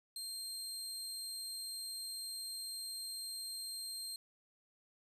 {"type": "tone", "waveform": "25% pulse", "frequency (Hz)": 4186, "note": "C8", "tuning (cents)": 0, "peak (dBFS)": -37, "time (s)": [0.16, 4.16], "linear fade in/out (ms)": 2, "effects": ["11-bit"]}